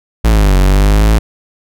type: exponential two-way sweep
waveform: 45% pulse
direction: down then up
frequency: 57.3 to 46.47 to 55 Hz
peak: -6 dBFS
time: 0.24-1.19 s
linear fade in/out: 10 ms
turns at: 0.57 s
effects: none